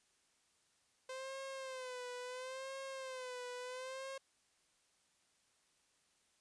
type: tone with vibrato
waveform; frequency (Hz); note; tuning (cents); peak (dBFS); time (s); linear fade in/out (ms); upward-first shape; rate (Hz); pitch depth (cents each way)
sawtooth; 516; C5; -24; -40; 1.09-4.18; 5; sine; 0.73; 76
effects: white hiss -75 dBFS RMS until 6.4 s + resampled to 22050 Hz